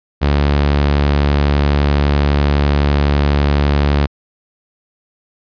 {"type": "tone", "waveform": "sawtooth", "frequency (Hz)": 71.9, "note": "D2", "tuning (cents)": -36, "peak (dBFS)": -7, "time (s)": [0.21, 4.07], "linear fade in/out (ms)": 20, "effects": ["resampled to 11025 Hz"]}